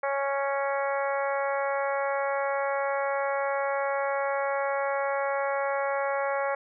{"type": "harmonic tone", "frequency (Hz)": 277.2, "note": "C#4", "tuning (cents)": 0, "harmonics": [2, 3, 4, 5, 6, 7, 8], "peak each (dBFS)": [-28, -32, -34, -36, -38, -39, -40], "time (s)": [0.03, 6.55], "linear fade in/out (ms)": 5, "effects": []}